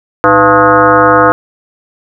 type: tone with frequency modulation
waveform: sine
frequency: 880 Hz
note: A5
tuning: in tune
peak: -3 dBFS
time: 0.24-1.32 s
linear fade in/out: 0 ms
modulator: 190 Hz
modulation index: 3
effects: none